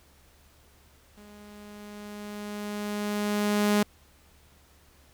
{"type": "tone with level ramp", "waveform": "sawtooth", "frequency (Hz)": 207.4, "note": "G#3", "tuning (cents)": -2, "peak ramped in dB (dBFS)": [-45, -16], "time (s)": [1.17, 3.83], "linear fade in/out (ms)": 5, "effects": ["added 72 Hz sine -60 dBFS peak until 5.13 s", "pink hiss -60 dBFS RMS until 5.13 s"]}